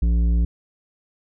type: tone with tanh clipping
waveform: sine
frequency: 57.8 Hz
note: A#1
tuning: 14 cents flat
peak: -17 dBFS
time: 0.02-0.45 s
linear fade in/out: 5 ms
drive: 10 dB
effects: none